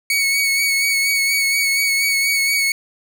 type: tone with vibrato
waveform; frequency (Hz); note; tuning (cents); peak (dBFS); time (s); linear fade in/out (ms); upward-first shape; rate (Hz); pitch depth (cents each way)
sawtooth; 2224; C#7; +5; -12; 0.1-2.72; 2; sine; 4.2; 26
effects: none